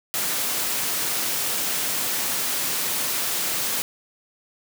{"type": "high-pass noise", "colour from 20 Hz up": "white", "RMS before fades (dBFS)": -25, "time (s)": [0.14, 3.82], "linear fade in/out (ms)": 0, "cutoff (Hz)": 130, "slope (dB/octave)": 12, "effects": []}